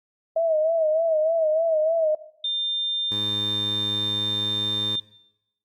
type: tone with vibrato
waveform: sine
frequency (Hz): 640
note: D#5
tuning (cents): +49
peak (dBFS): -18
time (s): 0.36-2.15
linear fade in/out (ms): 5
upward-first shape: sine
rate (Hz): 3.3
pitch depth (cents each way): 72
type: tone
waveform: sine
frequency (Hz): 3600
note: A7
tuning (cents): +39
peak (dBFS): -23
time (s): 2.44-5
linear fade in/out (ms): 5
type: tone with pitch glide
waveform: 15% pulse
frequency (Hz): 103.83 to 105.1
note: G#2 to G#2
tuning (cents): 0 to +21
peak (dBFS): -26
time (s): 3.11-4.96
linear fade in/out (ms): 5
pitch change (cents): +21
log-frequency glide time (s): 3.93-4.81
effects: noise-tail reverb RT60 0.9 s tail -19 dB re dry + Opus 48 kbps